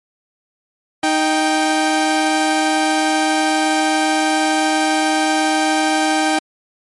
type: tone pair together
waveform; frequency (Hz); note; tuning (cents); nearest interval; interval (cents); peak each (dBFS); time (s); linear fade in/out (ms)
sawtooth; 311.1 / 784; D#4 / G5; 0 / 0; octave + major third; 1600; -13; 1.03-6.39; 5
effects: MP3 48 kbps